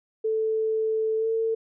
sine tone with pitch glide, 440 to 449 Hz, A4 to A4, 0 to +35 cents, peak -22 dBFS, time 0.24-1.55 s, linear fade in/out 10 ms, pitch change +35 cents, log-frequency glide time 1.17-1.28 s, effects none

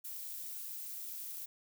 violet noise with amplitude modulation, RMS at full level -41 dBFS, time 0.04-1.46 s, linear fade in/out 10 ms, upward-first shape sine, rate 273 Hz, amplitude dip 60%, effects none

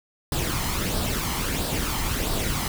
pink noise with flanger, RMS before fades -26 dBFS, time 0.32-2.68 s, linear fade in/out 2 ms, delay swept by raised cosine 0.22 to 0.99 ms, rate 1.5 Hz, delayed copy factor +0.5, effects none

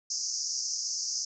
white band-pass noise, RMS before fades -33 dBFS, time 0.1-1.25 s, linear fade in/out 5 ms, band 4900 to 6600 Hz, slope 96 dB/octave, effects none

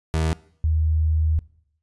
30% pulse / sine tone pair in turn, 79.7 / 78.69 Hz, D#2 / D#2, +42 / +20 cents, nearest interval unison, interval 22 cents, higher first, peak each -17 dBFS, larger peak neither, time 0.14-0.33 / 0.64-1.39 s, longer second, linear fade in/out 0 ms, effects noise-tail reverb RT60 0.7 s tail -21 dB re dry + resampled to 24000 Hz

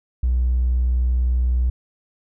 triangle tone with tanh clipping, 61.74 Hz, B1, in tune, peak -15 dBFS, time 0.23-1.7 s, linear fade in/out 5 ms, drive 1 dB, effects none

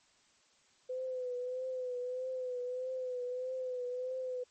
sine tone with vibrato, 505 Hz, B4, 39 cents sharp, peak -35 dBFS, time 0.89-4.44 s, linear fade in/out 10 ms, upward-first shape triangle, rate 1.6 Hz, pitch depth 49 cents each way, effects white hiss -68 dBFS RMS until 4.5 s + MP3 32 kbps

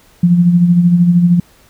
sine tone with tremolo, 174.61 Hz, F3, in tune, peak -4 dBFS, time 0.23-1.4 s, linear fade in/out 5 ms, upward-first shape sine, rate 13 Hz, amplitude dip 50%, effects pink hiss -48 dBFS RMS until 1.69 s

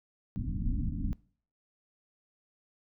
pink low-pass noise, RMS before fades -32 dBFS, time 0.36-1.13 s, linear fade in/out 0 ms, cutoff 290 Hz, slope 96 dB/octave, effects noise-tail reverb RT60 0.5 s tail -23 dB re dry

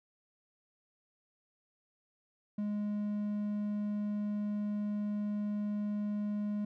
triangle tone, 207.7 Hz, G#3, in tune, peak -30 dBFS, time 2.58-6.65 s, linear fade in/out 5 ms, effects none

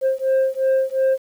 sine beating tone pair, 528 / 530.8 Hz, C5 / C5, +16 / +25 cents, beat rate 2.8 Hz, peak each -17 dBFS, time 0.01-1.18 s, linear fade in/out 50 ms, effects tanh soft clip ceiling -13 dBFS + 8-bit

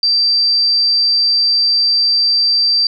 sine tone, 4686 Hz, D8, 5 cents flat, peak -10 dBFS, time 0.03-2.87 s, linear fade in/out 2 ms, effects none

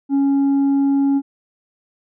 sine tone with tanh clipping, 277.2 Hz, C#4, in tune, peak -14 dBFS, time 0.09-1.22 s, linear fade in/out 50 ms, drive 3 dB, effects none

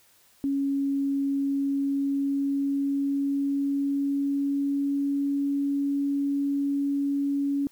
sine tone with pitch glide, 277.2 to 281.1 Hz, C#4 to C#4, 0 to +24 cents, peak -23 dBFS, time 0.44-7.67 s, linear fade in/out 0 ms, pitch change +24 cents, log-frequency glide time 1.33-5.36 s, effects white hiss -60 dBFS RMS until 7.71 s

